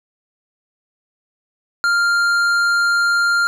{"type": "tone with tanh clipping", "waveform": "sine", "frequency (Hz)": 1396.9, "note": "F6", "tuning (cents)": 0, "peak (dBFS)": -15, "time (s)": [1.84, 3.47], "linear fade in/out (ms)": 0, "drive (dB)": 11, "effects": []}